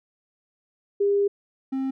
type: tone pair in turn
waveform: sine / triangle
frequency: 402.9 / 266.2 Hz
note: G4 / C4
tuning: +48 / +30 cents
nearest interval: perfect fifth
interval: 718 cents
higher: first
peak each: -18 / -22 dBFS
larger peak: first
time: 1-1.28 / 1.72-1.91 s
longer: first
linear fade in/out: 10 ms
effects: none